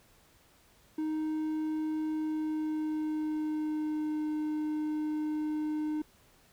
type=tone with pitch glide; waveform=triangle; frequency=311.1 to 305.4 Hz; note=D#4 to D#4; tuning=0 to -32 cents; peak=-28 dBFS; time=0.98-6.02 s; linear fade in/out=5 ms; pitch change=-32 cents; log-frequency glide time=2.11-4.26 s; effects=pink hiss -63 dBFS RMS until 6.52 s